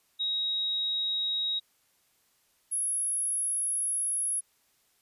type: tone pair in turn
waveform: sine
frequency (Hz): 3798 / 10742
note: A#7 / E9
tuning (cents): +32 / +32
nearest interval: octave + tritone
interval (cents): 1800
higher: second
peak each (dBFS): -27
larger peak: neither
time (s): 0.19-1.6 / 2.71-4.41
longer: second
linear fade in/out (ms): 20
effects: white hiss -69 dBFS RMS until 5.01 s + resampled to 32000 Hz